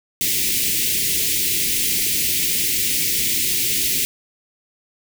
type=band-stop noise; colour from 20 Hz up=white; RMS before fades=-20 dBFS; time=0.21-4.05 s; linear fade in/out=0 ms; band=430 to 2000 Hz; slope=48 dB/octave; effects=none